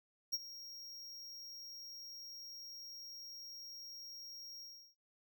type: tone with ADSR envelope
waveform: square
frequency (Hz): 5590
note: F8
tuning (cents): +1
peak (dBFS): -33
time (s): 0.32-4.95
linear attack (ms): 19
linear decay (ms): 37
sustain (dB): -16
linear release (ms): 340
effects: noise-tail reverb RT60 0.2 s tail -19 dB re dry